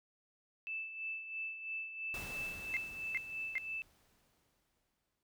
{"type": "tone with tremolo", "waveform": "sine", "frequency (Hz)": 2637, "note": "E7", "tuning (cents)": 0, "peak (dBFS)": -37, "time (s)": [0.67, 3.82], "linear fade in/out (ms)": 0, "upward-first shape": "sine", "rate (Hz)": 3, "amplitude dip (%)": 60}
{"type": "noise with exponential decay", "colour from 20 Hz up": "pink", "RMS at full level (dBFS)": -46, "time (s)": [2.14, 5.23], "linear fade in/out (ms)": 2, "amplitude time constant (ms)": 670}
{"type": "tone bursts", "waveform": "sine", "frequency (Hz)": 2100, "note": "C7", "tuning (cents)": 6, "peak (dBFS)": -32, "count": 3, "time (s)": [2.74, 3.581], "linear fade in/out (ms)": 0, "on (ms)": 27, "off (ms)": 380}
{"effects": []}